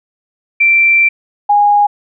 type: tone pair in turn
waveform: sine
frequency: 2349 / 822.6 Hz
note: D7 / G#5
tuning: 0 / -17 cents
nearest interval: octave + tritone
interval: 1817 cents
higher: first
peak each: -6 dBFS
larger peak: neither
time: 0.6-1.09 / 1.49-1.87 s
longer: first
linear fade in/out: 10 ms
effects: none